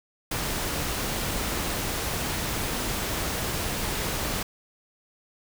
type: noise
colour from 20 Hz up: pink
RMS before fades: -29 dBFS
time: 0.31-4.43 s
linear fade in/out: 5 ms
effects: none